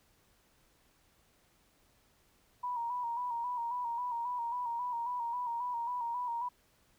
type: tone with vibrato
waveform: sine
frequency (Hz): 960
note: B5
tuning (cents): -49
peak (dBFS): -33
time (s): 2.63-6.49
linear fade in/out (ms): 10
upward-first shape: square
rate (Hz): 3.7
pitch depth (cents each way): 46
effects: pink hiss -69 dBFS RMS until 6.98 s